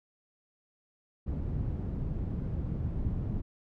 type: low-pass noise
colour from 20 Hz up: white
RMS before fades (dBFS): -33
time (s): 1.26-3.42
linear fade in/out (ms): 20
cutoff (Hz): 120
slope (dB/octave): 12
effects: none